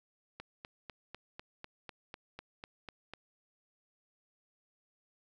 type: click train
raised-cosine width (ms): 0.3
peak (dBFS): -28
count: 12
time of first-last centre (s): 0.4-3.136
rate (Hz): 4.02
effects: none